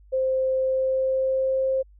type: tone with pitch glide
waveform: sine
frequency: 523.3 to 529.1 Hz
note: C5 to C5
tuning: 0 to +19 cents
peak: -20 dBFS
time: 0.12-1.83 s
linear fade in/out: 20 ms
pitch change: +19 cents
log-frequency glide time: 0.57-1.68 s
effects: added 50 Hz sine -49 dBFS peak until 1.99 s